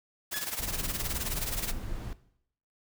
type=noise with tremolo; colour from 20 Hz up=white; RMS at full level=-32 dBFS; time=0.31-1.73 s; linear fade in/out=20 ms; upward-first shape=sine; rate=19 Hz; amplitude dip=75%
type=tone with exponential decay; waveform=sawtooth; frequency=1698 Hz; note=G#6; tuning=38 cents sharp; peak=-28 dBFS; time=0.34-0.62 s; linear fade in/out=0 ms; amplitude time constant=59 ms
type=noise; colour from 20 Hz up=brown; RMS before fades=-36 dBFS; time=0.59-2.13 s; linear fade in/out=0 ms
effects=noise-tail reverb RT60 0.7 s tail -17 dB re dry